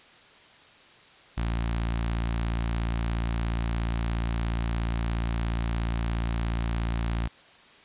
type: tone with notch filter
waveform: sawtooth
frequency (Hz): 57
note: A#1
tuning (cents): -38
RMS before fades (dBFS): -28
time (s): 1.37-7.28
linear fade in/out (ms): 10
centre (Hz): 460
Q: 1.3
effects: white hiss -53 dBFS RMS until 7.84 s + resampled to 8000 Hz